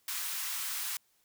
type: high-pass noise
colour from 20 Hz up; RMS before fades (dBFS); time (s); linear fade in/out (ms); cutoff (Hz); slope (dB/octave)
white; -36; 0.08-0.97; 2; 950; 24
effects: white hiss -71 dBFS RMS until 1.24 s